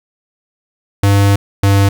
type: tone pair in turn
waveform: square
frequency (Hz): 100 / 99.25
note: G2 / G2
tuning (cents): +35 / +22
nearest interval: unison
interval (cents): 13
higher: first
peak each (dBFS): -8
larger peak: neither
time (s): 1.03-1.36 / 1.63-1.89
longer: first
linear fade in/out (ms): 5
effects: 8-bit

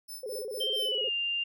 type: tone with tremolo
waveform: 10% pulse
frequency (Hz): 5280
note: E8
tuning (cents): +2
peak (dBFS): -33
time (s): 0.08-0.96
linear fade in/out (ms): 10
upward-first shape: sine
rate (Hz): 4.4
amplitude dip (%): 95
type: tone with vibrato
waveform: sine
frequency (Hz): 470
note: A#4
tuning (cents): +14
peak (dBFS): -34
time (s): 0.23-1.09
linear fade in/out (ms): 5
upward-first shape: square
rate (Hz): 16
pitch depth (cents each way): 180
type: tone with pitch glide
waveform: sine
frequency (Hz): 3136 to 2794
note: G7 to F7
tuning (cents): 0 to 0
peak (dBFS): -28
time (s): 0.6-1.44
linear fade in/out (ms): 10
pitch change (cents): -200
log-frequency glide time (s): 0.76-1.12
effects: none

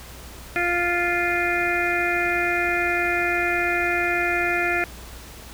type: harmonic tone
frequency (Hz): 349.2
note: F4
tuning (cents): 0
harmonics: 1 / 2 / 4 / 5 / 6 / 7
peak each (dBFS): -27 / -27 / -27 / -27 / -27 / -27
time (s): 0.56-4.84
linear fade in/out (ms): 0
effects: added 60 Hz sine -42 dBFS peak until 5.53 s + pink hiss -42 dBFS RMS until 5.53 s

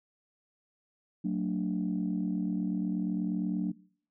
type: chord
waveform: sine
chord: D major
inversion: first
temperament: equal with one note detuned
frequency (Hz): 185 / 225.4 / 293.7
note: F#3 / A3 / D4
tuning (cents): 0 / +42 / 0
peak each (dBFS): -30 / -33 / -33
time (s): 1.24-3.72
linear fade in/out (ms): 10
effects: noise-tail reverb RT60 0.6 s tail -23 dB re dry + tanh soft clip ceiling -21 dBFS

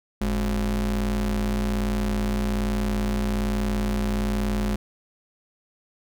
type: ring-modulated tone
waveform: square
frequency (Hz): 79.3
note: D#2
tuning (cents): +33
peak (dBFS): -20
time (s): 0.21-4.76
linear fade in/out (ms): 5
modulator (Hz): 128
effects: none

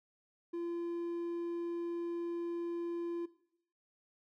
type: tone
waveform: triangle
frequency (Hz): 342.1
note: F4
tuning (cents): -36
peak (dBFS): -34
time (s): 0.53-3.26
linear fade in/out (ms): 10
effects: noise-tail reverb RT60 0.7 s tail -17 dB re dry

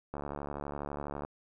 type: click train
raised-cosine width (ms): 1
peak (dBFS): -24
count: 81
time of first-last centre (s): 0.14-1.25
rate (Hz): 72.1
effects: none

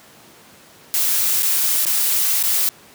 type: noise with dropouts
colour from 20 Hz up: blue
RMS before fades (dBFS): -18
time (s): 0.94-2.69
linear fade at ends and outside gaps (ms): 0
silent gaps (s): 1.423-1.43 / 1.851-1.866 / 2.427-2.437
effects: pink hiss -46 dBFS RMS until 2.94 s + high-pass 150 Hz 12 dB/octave

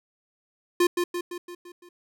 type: tone with echo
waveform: square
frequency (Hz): 351.4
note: F4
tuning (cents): +11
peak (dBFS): -18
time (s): 0.8-0.87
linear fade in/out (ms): 5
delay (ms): 170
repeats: 6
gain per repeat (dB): -5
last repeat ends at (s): 1.89
effects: none

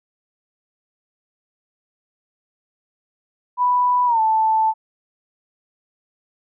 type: tone with pitch glide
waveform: sine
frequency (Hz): 987.8 to 880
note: B5 to A5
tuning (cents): 0 to 0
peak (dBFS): -14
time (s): 3.57-4.74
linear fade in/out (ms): 50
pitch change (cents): -200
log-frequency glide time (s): 4.06-4.2
effects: none

